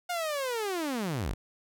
sawtooth linear sweep, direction down, 722 to 32.7 Hz, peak -26 dBFS, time 0.09-1.34 s, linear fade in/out 10 ms, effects none

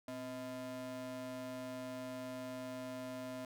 square ring-modulated tone, 188.7 Hz, F#3, 34 cents sharp, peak -40 dBFS, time 0.08-3.45 s, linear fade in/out 2 ms, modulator 448 Hz, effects none

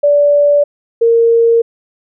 sine tone pair in turn, 580 / 462.2 Hz, D5 / A#4, -22 / -15 cents, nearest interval major third, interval 393 cents, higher first, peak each -6 dBFS, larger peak neither, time 0.03-0.64 / 1.01-1.62 s, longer neither, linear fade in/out 10 ms, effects none

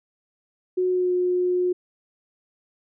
sine tone with pitch glide, 366.4 to 360.5 Hz, F#4 to F#4, -17 to -45 cents, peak -19 dBFS, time 0.77-1.73 s, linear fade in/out 10 ms, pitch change -28 cents, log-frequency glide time 0.89-1.12 s, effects none

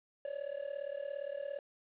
triangle tone with amplitude modulation, 566 Hz, C#5, 36 cents sharp, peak -32 dBFS, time 0.25-1.59 s, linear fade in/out 2 ms, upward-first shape sine, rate 37.4 Hz, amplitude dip 90%, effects resampled to 8000 Hz + 11-bit

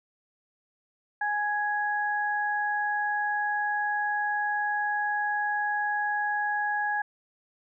sine tone pair together, 832 / 1664 Hz, G#5 / G#6, +3 / +3 cents, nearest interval octave, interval 1200 cents, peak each -28 dBFS, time 1.21-7.02 s, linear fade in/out 5 ms, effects none

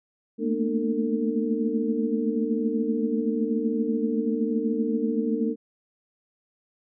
sine tone cluster, 219.1 / 227 / 240.1 / 300.1 / 452.3 Hz, A3 / A#3 / B3 / D4 / A4, -7 / -46 / -49 / +38 / +48 cents, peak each -29 dBFS, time 0.38-5.56 s, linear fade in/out 50 ms, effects none

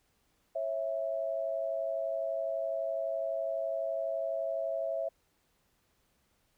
sine tone pair together, 546.1 / 658 Hz, C#5 / E5, -26 / -3 cents, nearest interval minor third, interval 323 cents, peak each -36 / -32 dBFS, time 0.55-5.09 s, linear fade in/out 10 ms, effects pink hiss -73 dBFS RMS until 6.57 s

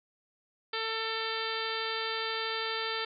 harmonic tone with a mistuned harmonic, 446.9 Hz, A4, 27 cents sharp, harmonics 1 / 2 / 3 / 4 / 5 / 6 / 7 / 8 / 9 / 10, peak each -38 / -41 / -38 / -39 / -42 / -44 / -41 / -41 / -42 / -42 dBFS, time 0.73-3.05 s, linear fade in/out 5 ms, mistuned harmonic 10, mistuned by +58 cents, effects none

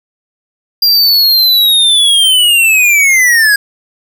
square linear sweep, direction down, 4804 to 1623 Hz, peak -6 dBFS, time 0.82-3.56 s, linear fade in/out 5 ms, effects none

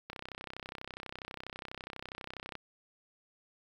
click train, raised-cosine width 0.3 ms, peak -25 dBFS, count 80, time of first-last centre 0.1-2.553 s, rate 32.2 Hz, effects 9-bit

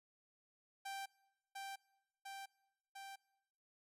sawtooth tone with echo, 784 Hz, G5, in tune, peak -40 dBFS, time 0.85-1.06 s, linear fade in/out 10 ms, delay 700 ms, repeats 3, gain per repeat -2 dB, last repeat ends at 3.16 s, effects noise-tail reverb RT60 1.0 s tail -24 dB re dry + resampled to 32000 Hz

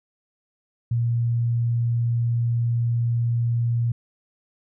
sine tone, 117.9 Hz, A#2, 20 cents sharp, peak -19 dBFS, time 0.91-3.92 s, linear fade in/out 5 ms, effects none

